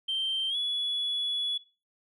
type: tone with pitch glide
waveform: sine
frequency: 3136 to 3400 Hz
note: G7 to G#7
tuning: 0 to +40 cents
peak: -26 dBFS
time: 0.08-1.58 s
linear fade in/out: 10 ms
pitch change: +140 cents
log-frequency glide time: 0.49-0.56 s
effects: noise-tail reverb RT60 0.3 s tail -19 dB re dry + tanh soft clip ceiling -24 dBFS